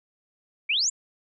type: exponential sweep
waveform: sine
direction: up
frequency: 2217 to 7620 Hz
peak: -21 dBFS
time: 0.69-0.9 s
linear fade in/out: 10 ms
effects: none